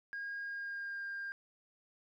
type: tone with pitch glide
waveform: sine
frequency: 1628 to 1601.9 Hz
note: G#6 to G6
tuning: -35 to +37 cents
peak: -37 dBFS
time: 0.13-1.32 s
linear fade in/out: 0 ms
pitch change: -28 cents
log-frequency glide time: 0.41-1.06 s
effects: tanh soft clip ceiling -36 dBFS + 13-bit